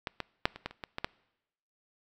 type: clicks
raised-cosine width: 0.3 ms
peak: -17 / -17 / -7 / -26 / -17 / -30 / -21 / -18 / -13 dBFS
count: 9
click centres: 0.072 / 0.203 / 0.455 / 0.56 / 0.66 / 0.71 / 0.838 / 0.984 / 1.045 s
effects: noise-tail reverb RT60 0.9 s tail -24 dB re dry